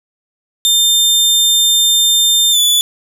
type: tone with pitch glide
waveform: sawtooth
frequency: 3600 to 3463 Hz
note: A7 to A7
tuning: +39 to -28 cents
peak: -6 dBFS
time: 0.65-2.81 s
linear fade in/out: 0 ms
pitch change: -67 cents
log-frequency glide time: 2.52-2.59 s
effects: none